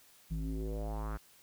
square tone with low-pass filter sweep, 53.4 Hz, G#1, 49 cents sharp, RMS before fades -37 dBFS, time 0.3-1.18 s, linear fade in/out 20 ms, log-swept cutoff 170 to 1500 Hz, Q 3.7, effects white hiss -62 dBFS RMS until 1.42 s

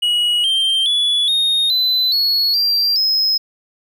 triangle tone with pitch steps, 2909 / 3154 / 3420 / 3708 / 4020 / 4359 / 4726 / 5124 Hz, F#7 / G7 / A7 / A#7 / B7 / C#8 / D8 / E8, -30 / +10 / -50 / -10 / +30 / -30 / +10 / -50 cents, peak -12 dBFS, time 0.02-3.38 s, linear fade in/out 10 ms, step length 420 ms, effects none

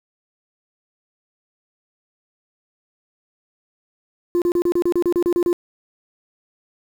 sine tone bursts, 349.2 Hz, F4, in tune, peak -12 dBFS, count 12, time 4.35-5.529 s, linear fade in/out 0 ms, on 68 ms, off 33 ms, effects tanh soft clip ceiling -14 dBFS + 7-bit

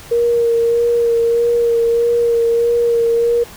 sine tone with vibrato, 468.5 Hz, A#4, 9 cents sharp, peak -11 dBFS, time 0.11-3.44 s, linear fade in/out 10 ms, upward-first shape sine, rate 1.6 Hz, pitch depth 18 cents each way, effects pink hiss -37 dBFS RMS until 3.56 s

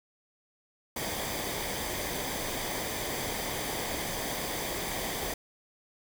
pink noise with comb filter, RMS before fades -34 dBFS, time 0.96-5.34 s, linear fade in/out 5 ms, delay 0.73 ms, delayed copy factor -0.55, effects none

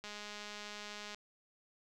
click train, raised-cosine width 0.2 ms, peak -29 dBFS, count 231, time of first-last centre 0.04-1.146 s, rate 208 Hz, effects none

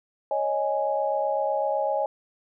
sine chord, C# suspended second, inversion none, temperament equal, 554.4 / 622.3 / 830.6 Hz, C#5 / D#5 / G#5, 0 / 0 / 0 cents, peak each -27 dBFS, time 0.31-2.06 s, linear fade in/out 2 ms, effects none

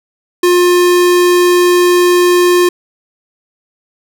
square tone, 355.1 Hz, F4, 29 cents sharp, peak -7 dBFS, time 0.43-2.69 s, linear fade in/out 5 ms, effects none

